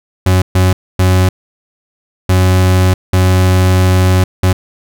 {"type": "tone bursts at uneven times", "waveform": "40% pulse", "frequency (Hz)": 92.5, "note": "F#2", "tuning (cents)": 0, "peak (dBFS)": -6, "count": 6, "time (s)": [[0.26, 0.42], [0.55, 0.73], [0.99, 1.29], [2.29, 2.94], [3.13, 4.24], [4.43, 4.53]], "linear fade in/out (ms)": 5, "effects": []}